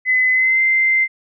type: tone with pitch glide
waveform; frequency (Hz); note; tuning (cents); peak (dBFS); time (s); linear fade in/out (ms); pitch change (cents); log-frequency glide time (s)
sine; 2023 to 2081; B6 to C7; +41 to -10; -12; 0.05-1.08; 50; +49; 0.31-0.61
effects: none